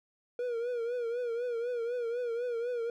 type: tone with vibrato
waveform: triangle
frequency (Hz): 477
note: A#4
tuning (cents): +40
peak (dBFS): -29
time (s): 0.39-2.9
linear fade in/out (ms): 2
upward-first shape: triangle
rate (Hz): 4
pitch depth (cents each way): 89
effects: none